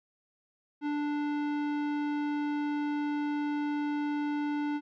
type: tone with tanh clipping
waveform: sine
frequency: 293.8 Hz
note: D4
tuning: 1 cent sharp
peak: -31 dBFS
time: 0.81-4.81 s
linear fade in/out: 50 ms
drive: 17 dB
effects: none